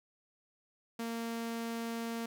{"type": "tone", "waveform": "sawtooth", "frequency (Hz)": 230.4, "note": "A#3", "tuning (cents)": -20, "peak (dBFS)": -32, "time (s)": [0.99, 2.26], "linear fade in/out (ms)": 5, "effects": []}